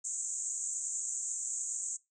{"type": "band-pass noise", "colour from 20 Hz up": "pink", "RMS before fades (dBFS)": -37, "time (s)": [0.04, 1.97], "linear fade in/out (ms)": 10, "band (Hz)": [6600, 8100], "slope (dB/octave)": 96, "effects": ["noise-tail reverb RT60 0.2 s tail -20 dB re dry"]}